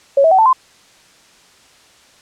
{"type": "tone with pitch steps", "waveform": "sine", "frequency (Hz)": [554.4, 648, 757.3, 885.2, 1034.5], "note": ["C#5", "E5", "F#5", "A5", "C6"], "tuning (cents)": [0, -30, 40, 10, -20], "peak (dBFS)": -7, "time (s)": [0.17, 0.53], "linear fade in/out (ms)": 5, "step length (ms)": 72, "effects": ["white hiss -48 dBFS RMS until 2.21 s", "low-pass 7000 Hz 12 dB/octave"]}